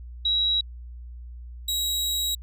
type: tone pair in turn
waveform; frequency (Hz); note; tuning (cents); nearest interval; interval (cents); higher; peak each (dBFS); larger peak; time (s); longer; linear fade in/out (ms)
sine / sawtooth; 3869 / 3844; B7 / B7; -36 / -48; unison; 12; first; -20 / -21; first; 0.25-0.61 / 1.68-2.35; second; 5
effects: added 60 Hz sine -37 dBFS peak until 2.42 s